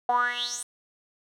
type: tone with band-pass filter sweep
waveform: 10% pulse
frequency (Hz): 242.8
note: B3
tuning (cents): -29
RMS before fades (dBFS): -27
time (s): 0.09-0.63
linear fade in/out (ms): 2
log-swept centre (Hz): 730 to 9400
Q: 9.2
effects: none